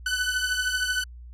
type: beating tone pair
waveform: sawtooth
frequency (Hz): 1494 / 1507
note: F#6 / F#6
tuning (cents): +16 / +31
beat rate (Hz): 13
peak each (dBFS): -23 / -24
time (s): 0.06-1.04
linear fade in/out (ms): 5
effects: added 60 Hz sine -40 dBFS peak until 1.33 s + low-pass 11000 Hz 12 dB/octave